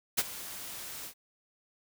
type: noise with ADSR envelope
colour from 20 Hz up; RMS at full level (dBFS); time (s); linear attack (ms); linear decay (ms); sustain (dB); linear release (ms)
white; -25; 0.17-1.14; 19; 35; -17; 77
effects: none